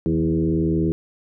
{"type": "tone with frequency modulation", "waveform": "sine", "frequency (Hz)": 246.9, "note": "B3", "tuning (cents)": 0, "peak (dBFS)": -17, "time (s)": [0.06, 0.92], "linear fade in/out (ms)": 0, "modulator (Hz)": 79.4, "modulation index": 1.9, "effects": []}